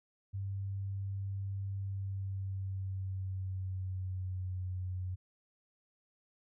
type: tone with pitch glide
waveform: sine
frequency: 98 to 91.97 Hz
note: G2 to F#2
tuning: 0 to -10 cents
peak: -35 dBFS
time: 0.33-5.16 s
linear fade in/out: 20 ms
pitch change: -110 cents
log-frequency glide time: 1.76-4.64 s
effects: none